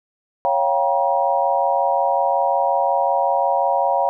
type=chord; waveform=sine; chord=G half-diminished seventh; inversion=second; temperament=equal with one note detuned; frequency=554.4 / 698.5 / 784 / 951.9 Hz; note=Db5 / F5 / G5 / Bb5; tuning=0 / 0 / 0 / +36 cents; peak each=-21 dBFS; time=0.45-4.09 s; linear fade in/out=0 ms; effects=none